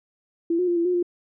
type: tone with pitch steps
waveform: sine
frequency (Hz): 336 / 361 / 347.7 / 338.4 / 360.1 / 350.7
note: E4 / F#4 / F4 / E4 / F#4 / F4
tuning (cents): +33 / -43 / -8 / +45 / -47 / +7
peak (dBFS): -19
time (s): 0.5-1.028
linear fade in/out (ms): 5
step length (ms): 88
effects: none